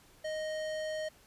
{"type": "tone with hard clipping", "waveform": "sine", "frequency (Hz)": 622.3, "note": "D#5", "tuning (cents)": 0, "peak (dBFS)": -36, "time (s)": [0.24, 1.09], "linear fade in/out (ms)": 10, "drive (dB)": 17, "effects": ["pink hiss -61 dBFS RMS until 1.26 s", "resampled to 32000 Hz"]}